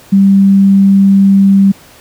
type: tone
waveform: sine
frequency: 196 Hz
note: G3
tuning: in tune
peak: -3 dBFS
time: 0.12-1.72 s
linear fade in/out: 10 ms
effects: pink hiss -39 dBFS RMS until 2 s + high-pass 60 Hz 12 dB/octave